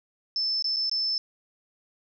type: tone with dropouts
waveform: sine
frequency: 5274 Hz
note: E8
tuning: in tune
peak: -24 dBFS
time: 0.36-1.18 s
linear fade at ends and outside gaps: 1 ms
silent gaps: 0.624-0.643 / 0.762-0.767 / 0.896-0.914 s
effects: none